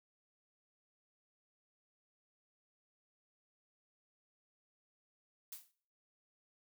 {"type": "noise with exponential decay", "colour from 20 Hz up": "blue", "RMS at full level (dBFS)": -43, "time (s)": [5.52, 5.72], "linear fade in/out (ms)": 5, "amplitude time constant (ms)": 43, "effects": ["noise-tail reverb RT60 0.5 s tail -19 dB re dry"]}